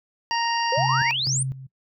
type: harmonic tone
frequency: 932.3 Hz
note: A#5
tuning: in tune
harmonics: 1 / 2 / 3 / 5 / 6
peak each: -23 / -30 / -30 / -31 / -35 dBFS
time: 0.31-1.11 s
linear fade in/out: 0 ms
type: exponential sweep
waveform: sine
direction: up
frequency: 481.1 to 9470 Hz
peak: -22 dBFS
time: 0.72-1.43 s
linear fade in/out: 5 ms
type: tone with tremolo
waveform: sine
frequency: 132.6 Hz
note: C3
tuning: 23 cents sharp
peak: -24 dBFS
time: 0.77-1.67 s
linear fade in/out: 10 ms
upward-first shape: square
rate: 2 Hz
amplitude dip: 75%
effects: noise-tail reverb RT60 0.1 s tail -20 dB re dry